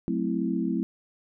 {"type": "chord", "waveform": "sine", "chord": "F# half-diminished seventh", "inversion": "none", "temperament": "equal", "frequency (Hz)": [185, 220, 261.6, 329.6], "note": ["F#3", "A3", "C4", "E4"], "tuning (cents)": [0, 0, 0, 0], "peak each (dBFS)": -30, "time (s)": [0.08, 0.83], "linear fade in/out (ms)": 0, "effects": []}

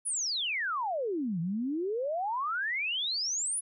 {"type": "exponential two-way sweep", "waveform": "sine", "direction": "down then up", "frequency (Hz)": [10510, 160, 10510], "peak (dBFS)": -29, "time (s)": [0.05, 3.61], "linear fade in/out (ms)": 20, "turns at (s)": 1.4, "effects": []}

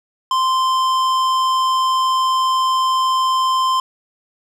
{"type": "tone with tanh clipping", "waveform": "triangle", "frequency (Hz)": 1041, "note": "C6", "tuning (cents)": -9, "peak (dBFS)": -16, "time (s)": [0.31, 3.8], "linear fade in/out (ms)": 2, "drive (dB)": 18, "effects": []}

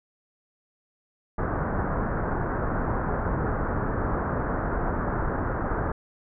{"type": "low-pass noise", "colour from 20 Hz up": "pink", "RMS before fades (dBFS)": -27, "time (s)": [1.38, 5.92], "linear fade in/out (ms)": 5, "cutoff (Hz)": 1600, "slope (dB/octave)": 48, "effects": []}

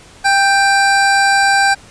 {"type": "tone pair together", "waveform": "square", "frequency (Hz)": [793.2, 1566], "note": ["G5", "G6"], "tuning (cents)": [20, -2], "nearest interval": "octave", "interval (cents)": 1178, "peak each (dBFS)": -13, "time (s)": [0.24, 1.75], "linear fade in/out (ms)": 20, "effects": ["pink hiss -41 dBFS RMS until 1.9 s", "resampled to 22050 Hz"]}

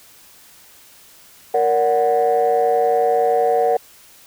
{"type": "chord", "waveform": "sine", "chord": "Bb augmented", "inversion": "none", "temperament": "equal with one note detuned", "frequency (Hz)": [466.2, 576.9, 740], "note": ["Bb4", "D5", "F#5"], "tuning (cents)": [0, -31, 0], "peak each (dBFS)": [-16, -20, -16], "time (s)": [1.54, 3.77], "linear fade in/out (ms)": 5, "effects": ["tanh soft clip ceiling -8 dBFS", "white hiss -47 dBFS RMS until 4.26 s"]}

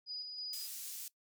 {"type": "tone with tremolo", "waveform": "sine", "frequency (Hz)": 4939, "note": "D#8", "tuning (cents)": -14, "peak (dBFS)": -39, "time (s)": [0.06, 0.69], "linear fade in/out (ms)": 50, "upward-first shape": "square", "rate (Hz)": 3.1, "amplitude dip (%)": 35}
{"type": "high-pass noise", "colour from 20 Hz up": "pink", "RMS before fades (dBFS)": -45, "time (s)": [0.53, 1.08], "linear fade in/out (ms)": 2, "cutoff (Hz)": 6300, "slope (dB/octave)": 12}
{"effects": ["noise-tail reverb RT60 0.1 s tail -20 dB re dry"]}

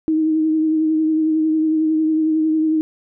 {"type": "tone with vibrato", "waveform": "sine", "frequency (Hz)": 314.5, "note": "D#4", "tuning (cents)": 19, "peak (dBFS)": -14, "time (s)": [0.08, 2.81], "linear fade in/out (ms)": 0, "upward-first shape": "triangle", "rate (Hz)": 11, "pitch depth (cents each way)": 30, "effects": []}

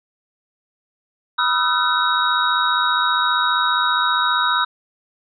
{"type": "tone cluster", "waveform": "sine", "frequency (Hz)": [980, 1256, 1351, 1515, 3794], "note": ["B5", "D#6", "E6", "F#6", "A#7"], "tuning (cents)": [-14, 16, 42, 40, 30], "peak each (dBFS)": -22, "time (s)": [1.38, 4.65], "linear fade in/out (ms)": 10, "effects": []}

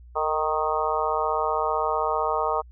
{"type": "harmonic tone with a mistuned harmonic", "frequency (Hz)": 155.56, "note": "D#3", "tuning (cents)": 0, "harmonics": [3, 4, 5, 6, 7, 8], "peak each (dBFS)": [-29, -29, -29, -29, -29, -29], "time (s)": [0.15, 2.62], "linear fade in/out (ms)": 20, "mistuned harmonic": 3, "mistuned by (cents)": -26, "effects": ["added 60 Hz sine -44 dBFS peak until 2.71 s"]}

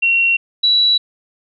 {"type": "tone pair in turn", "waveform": "sine", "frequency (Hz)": [2736, 3925], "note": ["F7", "B7"], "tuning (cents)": [-36, -11], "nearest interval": "tritone", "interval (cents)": 625, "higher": "second", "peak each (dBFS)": [-11, -10], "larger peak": "second", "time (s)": [[0.02, 0.37], [0.63, 0.98]], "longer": "neither", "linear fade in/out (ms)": 10, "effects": []}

